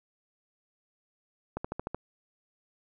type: click train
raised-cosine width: 1 ms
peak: -19 dBFS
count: 6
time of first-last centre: 1.57-1.946 s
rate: 13.3 Hz
effects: none